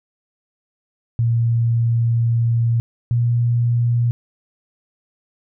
sine tone pair in turn, 116.54 / 119.06 Hz, A#2 / A#2, 0 / +37 cents, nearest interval unison, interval 37 cents, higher second, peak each -14 dBFS, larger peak neither, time 1.19-2.8 / 3.11-4.11 s, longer first, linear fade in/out 0 ms, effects none

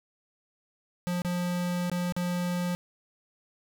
square tone with dropouts, 177.1 Hz, F3, 24 cents sharp, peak -28 dBFS, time 1.07-2.75 s, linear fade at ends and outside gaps 0 ms, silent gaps 1.219-1.248 / 1.898-1.916 / 2.123-2.165 s, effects none

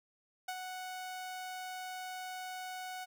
sawtooth tone with ADSR envelope, 740 Hz, F#5, in tune, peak -32 dBFS, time 0.48-3.06 s, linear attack 7 ms, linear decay 53 ms, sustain -5 dB, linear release 28 ms, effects none

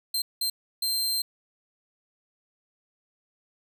sawtooth tone bursts at uneven times, 4150 Hz, C8, 15 cents flat, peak -22 dBFS, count 3, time 0.14-0.22 / 0.41-0.5 / 0.82-1.22 s, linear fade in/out 5 ms, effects none

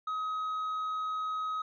sine tone with tanh clipping, 1267 Hz, D#6, 31 cents sharp, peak -32 dBFS, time 0.07-1.62 s, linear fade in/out 5 ms, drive 3 dB, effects none

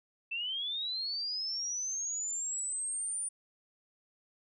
sine linear sweep, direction up, 2637 to 9380 Hz, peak -33 dBFS, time 0.31-3.29 s, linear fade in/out 10 ms, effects none

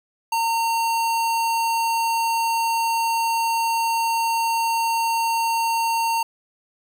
square tone, 915 Hz, A#5, 32 cents flat, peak -20 dBFS, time 0.32-6.23 s, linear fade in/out 5 ms, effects none

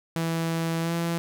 sawtooth tone with pitch glide, 164.81 to 168.66 Hz, E3 to E3, 0 to +40 cents, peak -21 dBFS, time 0.16-1.18 s, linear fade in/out 0 ms, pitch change +40 cents, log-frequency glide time 0.81-0.93 s, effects none

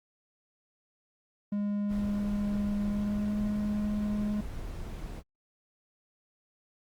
triangle tone with pitch glide, 204.9 to 208.7 Hz, G#3 to G#3, -23 to +9 cents, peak -26 dBFS, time 1.52-4.41 s, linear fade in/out 5 ms, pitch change +32 cents, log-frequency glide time 2.87-3.35 s
brown noise, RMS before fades -39 dBFS, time 1.88-5.23 s, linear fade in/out 50 ms
effects Opus 48 kbps

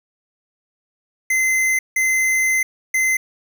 square tone bursts at uneven times, 2061 Hz, C7, 27 cents flat, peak -16 dBFS, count 3, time 1.3-1.79 / 1.96-2.63 / 2.94-3.17 s, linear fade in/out 5 ms, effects none

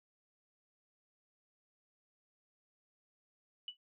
sine tone with exponential decay, 2960 Hz, F#7, in tune, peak -36 dBFS, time 3.68-3.77 s, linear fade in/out 2 ms, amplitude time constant 18 ms, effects none

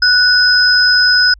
sine tone pair together, 1480 / 5065 Hz, F#6 / D#8, 0 / +30 cents, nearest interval octave + major sixth, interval 2130 cents, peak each -10 dBFS, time 0.02-1.34 s, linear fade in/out 5 ms, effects added 50 Hz sine -37 dBFS peak until 1.39 s

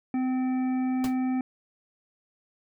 harmonic tone, 257.1 Hz, C4, 30 cents flat, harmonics 1 / 3 / 5 / 7 / 9, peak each -24 / -37 / -49 / -50 / -47 dBFS, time 0.14-1.41 s, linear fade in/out 2 ms
pink noise with exponential decay, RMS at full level -32 dBFS, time 1.04-1.16 s, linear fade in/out 1 ms, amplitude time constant 25 ms
effects none

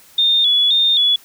sine tone with vibrato, 3520 Hz, A7, in tune, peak -11 dBFS, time 0.18-1.16 s, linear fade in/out 5 ms, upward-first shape square, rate 1.9 Hz, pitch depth 58 cents each way, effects white hiss -47 dBFS RMS until 1.24 s

